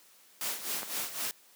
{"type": "noise with tremolo", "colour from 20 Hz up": "white", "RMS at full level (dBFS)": -33, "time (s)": [0.41, 1.31], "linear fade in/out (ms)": 0, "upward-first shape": "sine", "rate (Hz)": 3.9, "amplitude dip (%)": 70}
{"type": "clicks", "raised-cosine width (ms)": 0.5, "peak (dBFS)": [-30, -23], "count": 2, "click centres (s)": [0.822, 0.831]}
{"effects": ["white hiss -60 dBFS RMS until 1.55 s", "high-pass 200 Hz 12 dB/octave"]}